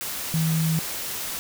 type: tone in noise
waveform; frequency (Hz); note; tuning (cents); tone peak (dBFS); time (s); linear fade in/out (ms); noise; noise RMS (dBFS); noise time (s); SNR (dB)
sine; 160.6; E3; -45; -20; 0.34-0.79; 0; white; -31; 0.01-1.39; +8
effects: none